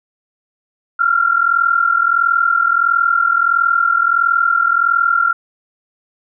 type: tone pair together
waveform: sine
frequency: 1360.5 / 1402 Hz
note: F6 / F6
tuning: -46 / +6 cents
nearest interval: minor second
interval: 52 cents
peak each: -14 dBFS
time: 0.99-5.33 s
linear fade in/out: 10 ms
effects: none